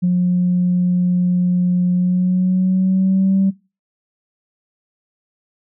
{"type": "tone with pitch glide", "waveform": "sine", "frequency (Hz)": [179.1, 193.07], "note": ["F3", "G3"], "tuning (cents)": [44, -26], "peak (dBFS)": -11, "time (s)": [0.02, 3.51], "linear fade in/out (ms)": 20, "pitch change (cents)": 130, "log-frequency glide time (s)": [1.92, 3.39], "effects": ["noise-tail reverb RT60 0.3 s tail -22 dB re dry", "tanh soft clip ceiling -8 dBFS"]}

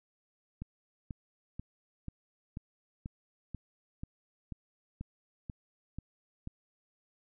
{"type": "click train", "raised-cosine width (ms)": 5, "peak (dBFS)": -27, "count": 13, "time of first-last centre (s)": [0.62, 6.474], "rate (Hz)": 2.05, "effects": []}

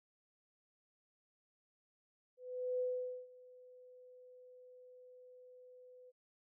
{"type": "tone with ADSR envelope", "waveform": "sine", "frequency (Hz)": 502, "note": "B4", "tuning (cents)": 28, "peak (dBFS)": -33, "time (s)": [2.37, 6.12], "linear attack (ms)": 430, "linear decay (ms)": 470, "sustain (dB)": -23, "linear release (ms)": 31, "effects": []}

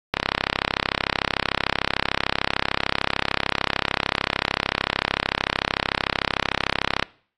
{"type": "click train", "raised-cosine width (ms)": 0.3, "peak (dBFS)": -3, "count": 231, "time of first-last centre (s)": [0.14, 7.026], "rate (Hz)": 33.4, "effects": ["noise-tail reverb RT60 0.5 s tail -22 dB re dry", "AAC 32 kbps"]}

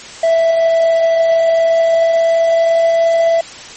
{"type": "tone with pitch glide", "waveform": "triangle", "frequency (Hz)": [660, 665], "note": ["E5", "E5"], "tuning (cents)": [2, 15], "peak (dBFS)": -7, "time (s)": [0.23, 3.41], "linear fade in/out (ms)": 5, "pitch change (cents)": 13, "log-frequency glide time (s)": [1.55, 3.04], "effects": ["white hiss -32 dBFS RMS until 3.76 s", "MP3 32 kbps"]}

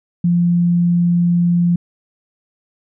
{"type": "tone", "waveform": "sine", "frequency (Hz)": 173.5, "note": "F3", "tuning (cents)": -11, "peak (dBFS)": -11, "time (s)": [0.24, 1.76], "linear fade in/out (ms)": 5, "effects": []}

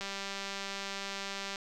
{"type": "click train", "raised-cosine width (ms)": 0.2, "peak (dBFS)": -21, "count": 306, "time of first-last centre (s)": [0.01, 1.558], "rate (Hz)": 197, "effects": []}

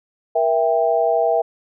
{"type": "chord", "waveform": "sine", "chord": "E diminished", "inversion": "second", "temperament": "just", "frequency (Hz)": [474.7, 659.3, 791.1], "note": ["Bb4", "E5", "G5"], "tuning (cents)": [31, 0, 16], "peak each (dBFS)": [-20, -17, -21], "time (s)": [0.35, 1.42], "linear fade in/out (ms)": 10, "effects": []}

